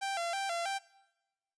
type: tone with vibrato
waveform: sawtooth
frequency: 732 Hz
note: F#5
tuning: 19 cents flat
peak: -29 dBFS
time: 0.01-0.79 s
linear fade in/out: 20 ms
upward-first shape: square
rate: 3.1 Hz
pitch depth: 120 cents each way
effects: noise-tail reverb RT60 1.0 s tail -21 dB re dry + resampled to 22050 Hz